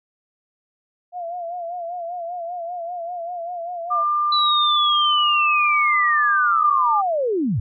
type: tone with vibrato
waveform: sine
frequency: 694 Hz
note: F5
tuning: 11 cents flat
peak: -26 dBFS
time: 1.12-4.05 s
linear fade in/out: 50 ms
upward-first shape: sine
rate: 5.1 Hz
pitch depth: 68 cents each way
type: tone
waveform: sine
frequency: 1195 Hz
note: D6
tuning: 30 cents sharp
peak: -17 dBFS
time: 3.9-7.02 s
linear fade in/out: 20 ms
type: linear sweep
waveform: sine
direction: down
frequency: 4000 to 85.2 Hz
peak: -18 dBFS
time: 4.32-7.6 s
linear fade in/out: 5 ms
effects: none